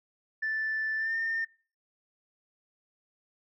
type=tone with pitch glide; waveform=sine; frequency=1760 to 1812.6 Hz; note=A6 to A#6; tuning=0 to -49 cents; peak=-27 dBFS; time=0.42-1.45 s; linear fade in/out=10 ms; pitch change=+51 cents; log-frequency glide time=0.97-1.14 s; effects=noise-tail reverb RT60 0.4 s tail -24 dB re dry + tanh soft clip ceiling -24 dBFS